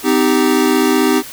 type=chord; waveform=square; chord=C minor; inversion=none; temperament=equal with one note detuned; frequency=255.5 / 311.1 / 392 Hz; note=C4 / Eb4 / G4; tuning=-41 / 0 / 0 cents; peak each=-16 dBFS; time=0.03-1.23 s; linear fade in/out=50 ms; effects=white hiss -32 dBFS RMS until 1.32 s